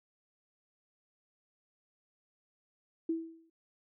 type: tone with exponential decay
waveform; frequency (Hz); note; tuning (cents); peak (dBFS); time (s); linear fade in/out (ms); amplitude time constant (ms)
sine; 327.4; E4; -12; -27; 3.09-3.5; 5; 87
effects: none